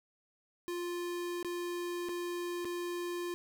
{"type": "tone with dropouts", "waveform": "square", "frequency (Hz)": 350, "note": "F4", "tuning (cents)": 4, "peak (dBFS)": -36, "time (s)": [0.68, 3.34], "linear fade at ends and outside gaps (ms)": 0, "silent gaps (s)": [[1.428, 1.447], [2.087, 2.092], [2.647, 2.653]], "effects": []}